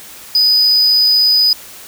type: tone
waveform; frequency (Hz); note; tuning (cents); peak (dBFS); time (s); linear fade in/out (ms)
triangle; 4978; D#8; 0; -7; 0.35-1.53; 2
effects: white hiss -35 dBFS RMS until 1.87 s